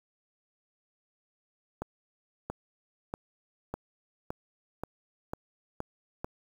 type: accelerating click train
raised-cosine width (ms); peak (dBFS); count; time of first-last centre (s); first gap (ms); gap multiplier
1; -20; 9; 1.82-6.245; 680; 0.94
effects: 8-bit